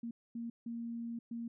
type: tone bursts at uneven times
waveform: sine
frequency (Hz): 233.1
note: A#3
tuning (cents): 0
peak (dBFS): -38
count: 4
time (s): 0.03-0.11 / 0.35-0.5 / 0.66-1.19 / 1.31-1.48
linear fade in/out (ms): 5
effects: none